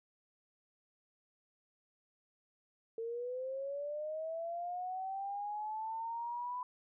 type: linear sweep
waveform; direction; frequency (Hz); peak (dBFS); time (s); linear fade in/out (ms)
sine; up; 449.6 to 1000; -37; 2.98-6.63; 2
effects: none